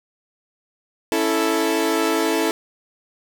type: chord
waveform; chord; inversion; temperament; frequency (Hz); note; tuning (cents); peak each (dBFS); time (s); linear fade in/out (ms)
sawtooth; A major; first; equal; 277.2 / 329.6 / 440; C#4 / E4 / A4; 0 / 0 / 0; -22 / -17 / -18; 1.12-2.51; 0
effects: none